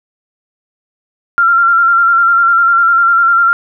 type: tone with vibrato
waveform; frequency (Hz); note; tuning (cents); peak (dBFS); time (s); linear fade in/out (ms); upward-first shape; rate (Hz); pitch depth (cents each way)
sine; 1373; F6; -30; -6; 1.38-3.53; 0; square; 10; 29
effects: none